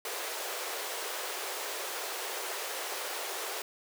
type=high-pass noise; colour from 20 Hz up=pink; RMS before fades=-37 dBFS; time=0.05-3.62 s; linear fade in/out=2 ms; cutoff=380 Hz; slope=48 dB/octave; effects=none